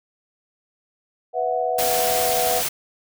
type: chord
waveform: sine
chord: B suspended fourth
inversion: none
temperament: equal with one note detuned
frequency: 493.9 / 659.3 / 736.2 Hz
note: B4 / E5 / F#5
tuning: 0 / 0 / -9 cents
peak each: -25 / -25 / -23 dBFS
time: 1.33-2.63 s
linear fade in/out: 50 ms
type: noise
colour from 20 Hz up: white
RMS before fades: -24 dBFS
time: 1.78-2.69 s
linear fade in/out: 10 ms
effects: none